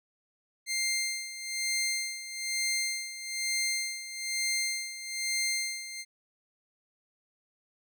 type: tone with tremolo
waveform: 15% pulse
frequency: 2100 Hz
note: C7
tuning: 6 cents sharp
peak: -21 dBFS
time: 0.66-6.05 s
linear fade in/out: 50 ms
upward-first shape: sine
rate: 1.1 Hz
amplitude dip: 75%
effects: none